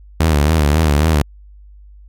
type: tone with vibrato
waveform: sawtooth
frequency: 76.2 Hz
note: D#2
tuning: 36 cents flat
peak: -7 dBFS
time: 0.2-1.22 s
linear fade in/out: 5 ms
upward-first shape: sine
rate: 3.7 Hz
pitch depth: 110 cents each way
effects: added 50 Hz sine -38 dBFS peak until 2.08 s + AAC 64 kbps